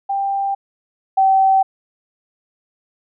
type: tone pair in turn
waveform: sine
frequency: 790 / 770.2 Hz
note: G5 / G5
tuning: +13 / -31 cents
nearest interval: unison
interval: 44 cents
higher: first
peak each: -17 / -10 dBFS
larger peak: second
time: 0.09-0.55 / 1.17-1.63 s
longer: neither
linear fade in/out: 10 ms
effects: none